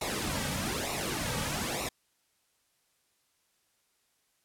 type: noise with flanger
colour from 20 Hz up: pink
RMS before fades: -33 dBFS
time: 0.01-1.89 s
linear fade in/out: 5 ms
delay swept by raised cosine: 0.62 to 2.92 ms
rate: 1.1 Hz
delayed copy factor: -0.7
effects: white hiss -73 dBFS RMS until 4.44 s + low-pass 12000 Hz 12 dB/octave